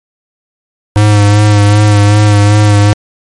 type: tone with vibrato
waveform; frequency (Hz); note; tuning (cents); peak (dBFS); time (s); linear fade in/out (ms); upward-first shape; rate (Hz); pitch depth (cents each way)
square; 103.83; G#2; 0; -4; 0.96-2.93; 0; sine; 2.6; 28
effects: MP3 48 kbps